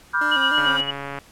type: chord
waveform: sine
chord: G dominant seventh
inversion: first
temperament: just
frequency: 980 / 1176 / 1411.2 / 1568 Hz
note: B5 / D6 / F6 / G6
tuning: -14 / +2 / +18 / 0 cents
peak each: -26 / -27 / -22 / -22 dBFS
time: 0.13-0.78 s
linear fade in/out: 20 ms
type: tone with vibrato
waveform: 25% pulse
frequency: 283.6 Hz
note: C#4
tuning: 40 cents sharp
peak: -26 dBFS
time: 0.21-0.81 s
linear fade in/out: 5 ms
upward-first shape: square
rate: 3.3 Hz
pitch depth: 89 cents each way
type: tone with tremolo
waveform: sine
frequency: 2922 Hz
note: F#7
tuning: 22 cents flat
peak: -18 dBFS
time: 0.31-0.91 s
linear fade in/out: 10 ms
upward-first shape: sine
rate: 8.7 Hz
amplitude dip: 85%
type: click train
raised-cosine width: 0.5 ms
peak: -16 dBFS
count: 86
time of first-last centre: 0.58-1.187 s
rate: 140 Hz
effects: pink hiss -50 dBFS RMS until 1.31 s + low-pass 12000 Hz 12 dB/octave